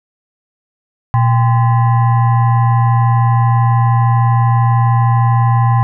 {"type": "tone with frequency modulation", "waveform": "sine", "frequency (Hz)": 119.1, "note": "A#2", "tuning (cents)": 38, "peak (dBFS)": -8, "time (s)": [1.14, 5.83], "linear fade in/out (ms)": 0, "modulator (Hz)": 913, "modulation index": 0.63, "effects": []}